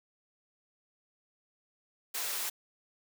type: high-pass noise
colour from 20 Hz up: white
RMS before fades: -35 dBFS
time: 2.14-2.5 s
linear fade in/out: 10 ms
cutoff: 480 Hz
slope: 12 dB/octave
effects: none